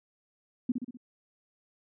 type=tone with echo; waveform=sine; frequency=246.9 Hz; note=B3; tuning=in tune; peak=-23 dBFS; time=0.69-0.72 s; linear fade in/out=5 ms; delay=63 ms; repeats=4; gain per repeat=-5 dB; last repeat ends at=0.972 s; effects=none